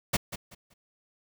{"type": "noise with echo", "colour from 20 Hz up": "pink", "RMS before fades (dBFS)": -25, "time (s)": [0.13, 0.17], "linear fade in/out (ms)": 10, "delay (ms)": 190, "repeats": 3, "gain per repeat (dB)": -12, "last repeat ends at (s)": 0.74, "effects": []}